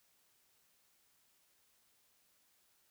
silence, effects white hiss -73 dBFS RMS until 2.9 s

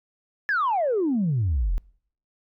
sine exponential sweep, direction down, 1760 to 36.31 Hz, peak -19 dBFS, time 0.49-1.78 s, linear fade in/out 0 ms, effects noise-tail reverb RT60 0.6 s tail -25 dB re dry + tanh soft clip ceiling -17 dBFS

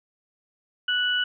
sine tone pair together, 1477 / 2954 Hz, F#6 / F#7, -3 / -3 cents, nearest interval octave, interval 1200 cents, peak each -24 dBFS, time 0.88-1.24 s, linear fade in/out 5 ms, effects none

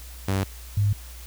sawtooth / sine tone pair in turn, 96.7 / 102.45 Hz, G2 / G#2, -23 / -23 cents, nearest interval minor second, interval 100 cents, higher second, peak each -18 dBFS, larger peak neither, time 0.28-0.44 / 0.77-0.93 s, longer neither, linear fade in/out 5 ms, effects added 60 Hz sine -39 dBFS peak until 1.26 s + white hiss -46 dBFS RMS until 1.26 s

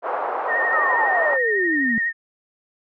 white band-pass noise, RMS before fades -25 dBFS, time 0.02-1.38 s, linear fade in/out 50 ms, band 480 to 1100 Hz, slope 24 dB/octave
sine tone with vibrato, 1848 Hz, A#6, 16 cents flat, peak -19 dBFS, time 0.47-2.13 s, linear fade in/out 50 ms, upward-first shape sine, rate 12 Hz, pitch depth 36 cents each way
sine exponential sweep, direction down, 1332 to 217.7 Hz, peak -21 dBFS, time 0.73-1.98 s, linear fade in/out 0 ms
effects none

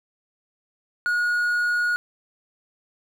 triangle tone, 1446 Hz, F#6, 40 cents flat, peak -18 dBFS, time 1.06-1.96 s, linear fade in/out 0 ms, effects 9-bit

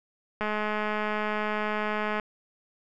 click train, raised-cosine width 0.5 ms, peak -15 dBFS, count 380, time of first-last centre 0.41-2.198 s, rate 212 Hz, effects none

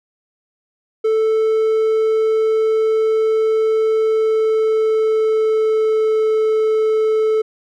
triangle tone with pitch glide, 440 to 436.5 Hz, A4 to A4, 0 to -14 cents, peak -11 dBFS, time 1.04-7.42 s, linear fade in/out 10 ms, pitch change -14 cents, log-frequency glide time 4.01-6.26 s, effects none

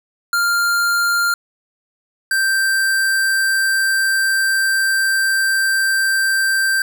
square tone pair in turn, 1396.9 / 1568 Hz, F6 / G6, 0 / 0 cents, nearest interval major second, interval 200 cents, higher second, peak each -15 dBFS, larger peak neither, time 0.33-1.34 / 2.31-6.82 s, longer second, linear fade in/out 2 ms, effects none

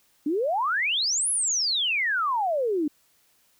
sine exponential two-way sweep, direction up then down, 278 to 10990 to 283.4 Hz, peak -22 dBFS, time 0.26-2.88 s, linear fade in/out 5 ms, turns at 1.3 s, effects white hiss -64 dBFS RMS until 3.59 s

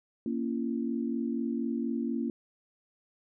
sine chord, A# diminished, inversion none, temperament equal with one note detuned, 233.1 / 277.2 / 337.1 Hz, A#3 / C#4 / E4, 0 / 0 / +39 cents, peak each -31 / -34 / -36 dBFS, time 0.26-2.3 s, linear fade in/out 2 ms, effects none

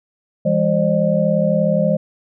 sine tone cluster, 165.4 / 202.3 / 533 / 605 Hz, E3 / G#3 / C5 / D#5, +6 / -45 / +32 / -49 cents, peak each -19 dBFS, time 0.45-1.97 s, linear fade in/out 10 ms, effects none

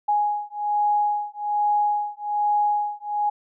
sine beating tone pair, 830.6 / 831.8 Hz, G#5 / G#5, 0 / +2 cents, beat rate 1.2 Hz, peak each -23 dBFS, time 0.08-3.3 s, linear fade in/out 10 ms, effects none

